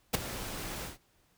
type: noise with ADSR envelope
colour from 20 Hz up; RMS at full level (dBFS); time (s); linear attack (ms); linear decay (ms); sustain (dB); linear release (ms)
pink; -24; 0.13-0.98; 16; 12; -15; 150
effects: pink hiss -69 dBFS RMS until 1.37 s